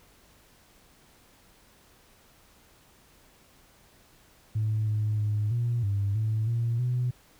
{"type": "tone with pitch steps", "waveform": "sine", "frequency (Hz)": [108.3, 106.7, 105.3, 118.9, 100.1, 109.4, 116.7, 124], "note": ["A2", "G#2", "G#2", "A#2", "G2", "A2", "A#2", "B2"], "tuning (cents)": [-27, 47, 24, 35, 37, -9, 2, 7], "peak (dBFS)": -23, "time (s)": [4.55, 7.11], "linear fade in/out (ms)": 10, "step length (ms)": 320, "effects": ["tanh soft clip ceiling -20 dBFS", "pink hiss -59 dBFS RMS until 7.39 s"]}